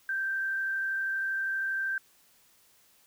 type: tone with frequency modulation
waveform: sine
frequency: 1568 Hz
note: G6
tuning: in tune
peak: -28 dBFS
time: 0.09-1.98 s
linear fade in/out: 2 ms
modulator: 32.6 Hz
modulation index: 0.58
effects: white hiss -63 dBFS RMS until 3.06 s